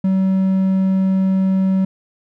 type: tone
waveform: triangle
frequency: 190.3 Hz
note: F#3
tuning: 49 cents sharp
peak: -11 dBFS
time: 0.04-1.85 s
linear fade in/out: 5 ms
effects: none